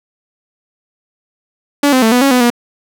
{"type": "tone with pitch steps", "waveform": "sawtooth", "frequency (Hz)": [286.4, 257.8, 222.8, 247.2, 275.7, 249.8, 239.5], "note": ["D4", "C4", "A3", "B3", "C#4", "B3", "A#3"], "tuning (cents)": [-43, -26, 22, 2, -9, 20, 47], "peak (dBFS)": -4, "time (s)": [1.83, 2.502], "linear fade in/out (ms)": 5, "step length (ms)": 96, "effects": []}